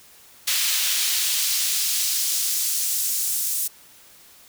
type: noise with high-pass filter sweep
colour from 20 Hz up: pink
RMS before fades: -23 dBFS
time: 0.47-3.68 s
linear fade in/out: 10 ms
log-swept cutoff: 2800 to 8400 Hz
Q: 0.91
effects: white hiss -50 dBFS RMS until 4.48 s